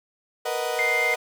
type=chord; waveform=35% pulse; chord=B major seventh; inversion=third; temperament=equal; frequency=466.2 / 493.9 / 622.3 / 740 Hz; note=A#4 / B4 / D#5 / F#5; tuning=0 / 0 / 0 / 0 cents; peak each=-29 dBFS; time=0.45-1.16 s; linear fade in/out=10 ms
type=tone; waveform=sine; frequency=2093 Hz; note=C7; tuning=in tune; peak=-21 dBFS; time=0.79-1.14 s; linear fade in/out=0 ms
effects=none